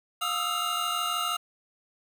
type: tone cluster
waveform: square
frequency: 711 / 1241 / 1314 / 1360 / 2815 Hz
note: F5 / D#6 / E6 / F6 / F7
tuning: +31 / -5 / -6 / -46 / +13 cents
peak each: -38 / -34 / -32 / -38 / -33 dBFS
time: 0.21-1.37 s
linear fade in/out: 10 ms
effects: none

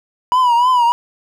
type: tone with vibrato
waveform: triangle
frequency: 979 Hz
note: B5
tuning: 15 cents flat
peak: -8 dBFS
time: 0.32-0.92 s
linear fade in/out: 0 ms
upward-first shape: triangle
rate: 3.3 Hz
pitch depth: 96 cents each way
effects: none

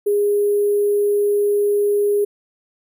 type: tone with sample-and-hold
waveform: sine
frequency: 410 Hz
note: G#4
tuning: 22 cents flat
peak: -14 dBFS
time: 0.06-2.25 s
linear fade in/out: 10 ms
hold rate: 11025 Hz
effects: none

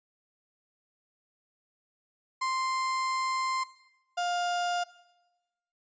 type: tone pair in turn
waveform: 35% pulse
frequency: 1046 / 705 Hz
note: C6 / F5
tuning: -1 / +16 cents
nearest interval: perfect fifth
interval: 683 cents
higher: first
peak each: -26 dBFS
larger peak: neither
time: 2.41-3.64 / 4.17-4.84 s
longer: first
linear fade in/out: 10 ms
effects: noise-tail reverb RT60 1.0 s tail -18 dB re dry + resampled to 16000 Hz

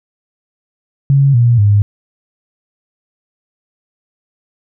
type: tone with pitch steps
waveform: sine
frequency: 138.59 / 119.26 / 102.63 Hz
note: C#3 / A#2 / G#2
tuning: 0 / +40 / -20 cents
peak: -6 dBFS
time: 1.1-1.82 s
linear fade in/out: 0 ms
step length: 240 ms
effects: none

